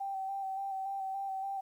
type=tone with vibrato; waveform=sine; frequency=777 Hz; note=G5; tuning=16 cents flat; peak=-34 dBFS; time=0-1.61 s; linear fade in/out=10 ms; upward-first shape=square; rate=3.5 Hz; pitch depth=20 cents each way; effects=11-bit